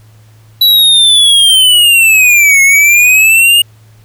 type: linear two-way sweep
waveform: square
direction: down then up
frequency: 3951 to 2164 to 2863 Hz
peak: -4 dBFS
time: 0.61-3.62 s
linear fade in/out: 5 ms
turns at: 2.62 s
effects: added 109 Hz sine -38 dBFS peak until 4.04 s + pink hiss -49 dBFS RMS until 4.04 s